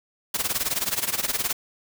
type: noise with tremolo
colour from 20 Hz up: white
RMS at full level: -23 dBFS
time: 0.34-1.53 s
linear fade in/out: 5 ms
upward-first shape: sine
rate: 19 Hz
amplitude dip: 85%
effects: none